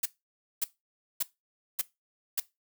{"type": "noise bursts", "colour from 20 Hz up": "blue", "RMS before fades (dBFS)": -28, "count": 5, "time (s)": [0.03, 2.4], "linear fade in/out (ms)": 5, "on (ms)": 26, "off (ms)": 560, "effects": ["noise-tail reverb RT60 0.2 s tail -18 dB re dry"]}